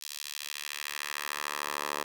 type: tone with high-pass filter sweep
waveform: 10% pulse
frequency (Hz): 73.42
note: D2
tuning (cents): 0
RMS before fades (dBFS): -37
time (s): 0.01-2.04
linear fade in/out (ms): 5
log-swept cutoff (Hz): 4500 to 730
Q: 1.1
effects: 9-bit